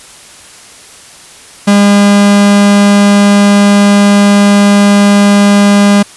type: tone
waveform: 45% pulse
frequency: 202.7 Hz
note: G#3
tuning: 42 cents flat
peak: -3 dBFS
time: 1.67-6.03 s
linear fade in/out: 10 ms
effects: white hiss -34 dBFS RMS until 6.16 s + resampled to 24000 Hz